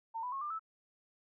sine tone with pitch steps, 905 / 992.6 / 1088.7 / 1194.2 / 1309.8 Hz, A5 / B5 / C#6 / D6 / E6, +48 / +8 / -32 / +29 / -11 cents, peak -36 dBFS, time 0.14-0.595 s, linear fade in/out 20 ms, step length 91 ms, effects none

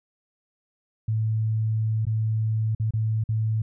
sine tone with dropouts, 110 Hz, A2, in tune, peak -21 dBFS, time 1.08-3.62 s, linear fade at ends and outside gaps 5 ms, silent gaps 2.053-2.067 / 2.75-2.798 / 2.908-2.936 / 3.239-3.289 s, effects none

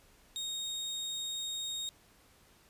30% pulse tone, 3726 Hz, A#7, 2 cents flat, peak -33 dBFS, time 0.36-1.89 s, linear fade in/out 0 ms, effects pink hiss -63 dBFS RMS until 2.69 s + resampled to 32000 Hz

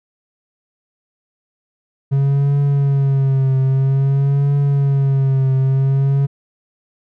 triangle tone with vibrato, 137.2 Hz, C#3, 17 cents flat, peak -10 dBFS, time 2.11-6.27 s, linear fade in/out 20 ms, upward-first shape triangle, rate 0.51 Hz, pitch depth 63 cents each way, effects none

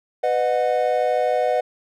triangle tone cluster, 499.4 / 612 / 731 Hz, B4 / D#5 / F#5, +19 / -29 / -21 cents, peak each -20 dBFS, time 0.23-1.61 s, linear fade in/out 10 ms, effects none

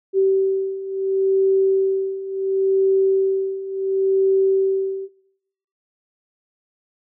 sine beating tone pair, 385.2 / 385.91 Hz, G4 / G4, -30 / -27 cents, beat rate 0.71 Hz, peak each -21 / -17 dBFS, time 0.13-5.09 s, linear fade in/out 50 ms, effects noise-tail reverb RT60 0.9 s tail -21 dB re dry

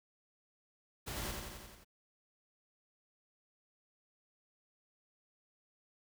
pink noise with echo, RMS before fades -42 dBFS, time 1.06-1.32 s, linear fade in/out 20 ms, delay 88 ms, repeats 6, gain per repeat -3 dB, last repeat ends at 1.848 s, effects none

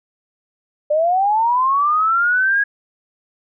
sine linear sweep, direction up, 584 to 1661.2 Hz, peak -13 dBFS, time 0.9-2.64 s, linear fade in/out 10 ms, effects none

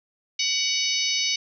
harmonic tone with a mistuned harmonic, 752 Hz, F#5, 28 cents sharp, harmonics 3 / 4 / 5 / 6 / 7 / 8, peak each -29 / -29 / -29 / -29 / -29 / -29 dBFS, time 0.39-1.36 s, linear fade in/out 5 ms, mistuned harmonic 4, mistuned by -33 cents, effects none

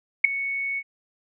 sine tone with ADSR envelope, 2217 Hz, C#7, in tune, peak -6 dBFS, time 0.24-0.83 s, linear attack 8 ms, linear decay 4 ms, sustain -19 dB, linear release 51 ms, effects none

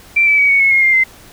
sine tone with pitch steps, 2349 / 2307 / 2266 / 2226 / 2187 / 2148 / 2110 / 2072 Hz, D7 / D7 / C#7 / C#7 / C#7 / C7 / C7 / C7, 0 / -31 / +37 / +7 / -24 / +45 / +14 / -17 cents, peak -8 dBFS, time 0.16-1.04 s, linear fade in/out 10 ms, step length 110 ms, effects pink hiss -41 dBFS RMS until 1.32 s

